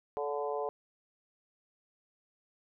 harmonic tone with a mistuned harmonic, 145.2 Hz, D3, 19 cents flat, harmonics 3 / 4 / 5 / 6 / 7, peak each -35 / -38 / -39 / -42 / -42 dBFS, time 0.17-0.69 s, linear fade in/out 0 ms, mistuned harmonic 4, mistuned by -17 cents, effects none

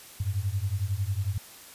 sine beating tone pair, 92.7 / 103.7 Hz, F#2 / G#2, +4 / -2 cents, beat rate 11 Hz, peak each -29 dBFS, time 0.2-1.38 s, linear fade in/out 5 ms, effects white hiss -48 dBFS RMS until 1.74 s + resampled to 32000 Hz

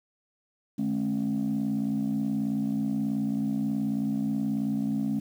sine tone cluster, 149.9 / 213.2 / 271.8 Hz, D3 / G#3 / C#4, +36 / +46 / -34 cents, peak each -34 / -26 / -28 dBFS, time 0.78-5.2 s, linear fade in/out 10 ms, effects tanh soft clip ceiling -21 dBFS + 9-bit

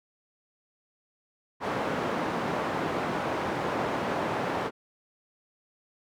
white band-pass noise, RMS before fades -30 dBFS, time 1.6-4.71 s, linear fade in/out 50 ms, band 130 to 970 Hz, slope 12 dB/octave, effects none

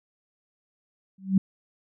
sine tone with exponential growth, 191.7 Hz, G3, 38 cents flat, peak -13 dBFS, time 1.18-1.38 s, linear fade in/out 5 ms, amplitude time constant 43 ms, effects none

